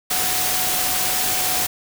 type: tone in noise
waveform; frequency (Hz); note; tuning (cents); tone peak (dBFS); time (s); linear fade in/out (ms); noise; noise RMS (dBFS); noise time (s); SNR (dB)
sine; 740; F#5; 0; -30; 0.1-1.67; 10; white; -21; 0.1-1.67; -12
effects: none